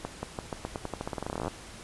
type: accelerating click train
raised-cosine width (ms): 1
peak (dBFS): -18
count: 25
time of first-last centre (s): 0.05-1.48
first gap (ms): 180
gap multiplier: 0.88
effects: pink hiss -46 dBFS RMS until 1.83 s + resampled to 24000 Hz